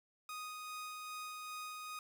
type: tone with tremolo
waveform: sawtooth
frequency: 1244.5 Hz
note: D#6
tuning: in tune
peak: -39 dBFS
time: 0.29-1.99 s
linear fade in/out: 2 ms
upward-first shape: sine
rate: 2.5 Hz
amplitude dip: 25%
effects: 11-bit